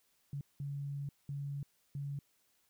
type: tone bursts at uneven times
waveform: sine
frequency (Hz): 141.4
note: C#3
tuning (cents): +35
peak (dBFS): -37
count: 4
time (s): 0.33-0.41 / 0.6-1.09 / 1.29-1.63 / 1.95-2.19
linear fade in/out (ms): 2
effects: white hiss -74 dBFS RMS until 2.69 s